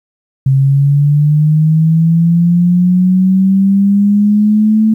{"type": "linear sweep", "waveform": "sine", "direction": "up", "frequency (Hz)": [133.3, 220], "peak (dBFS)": -6, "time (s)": [0.46, 4.94], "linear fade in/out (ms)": 5, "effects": ["8-bit"]}